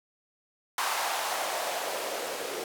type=noise with band-pass filter sweep; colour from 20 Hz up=blue; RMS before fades=-32 dBFS; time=0.78-2.64 s; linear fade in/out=2 ms; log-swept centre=960 to 420 Hz; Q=2.5; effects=none